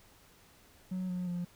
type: tone with pitch steps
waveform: triangle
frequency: 184.7 / 180.17 / 175.75 Hz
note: F#3 / F#3 / F3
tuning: -3 / -46 / +11 cents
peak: -30 dBFS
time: 0.91-1.45 s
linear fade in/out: 10 ms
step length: 180 ms
effects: tanh soft clip ceiling -28 dBFS + pink hiss -61 dBFS RMS until 1.55 s

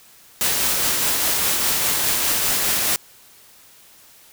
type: noise with tremolo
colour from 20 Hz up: white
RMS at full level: -19 dBFS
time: 0.41-2.96 s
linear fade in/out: 0 ms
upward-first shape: triangle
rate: 4.9 Hz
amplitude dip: 25%
effects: white hiss -49 dBFS RMS until 4.32 s

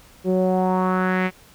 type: tone with low-pass filter sweep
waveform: sawtooth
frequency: 185 Hz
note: F#3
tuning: in tune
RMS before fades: -20 dBFS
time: 0.24-1.31 s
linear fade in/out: 50 ms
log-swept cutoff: 430 to 2300 Hz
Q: 3.4
effects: pink hiss -50 dBFS RMS until 1.54 s

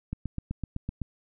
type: click train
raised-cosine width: 5 ms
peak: -19 dBFS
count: 8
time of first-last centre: 0.13-1.017 s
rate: 7.89 Hz
effects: none

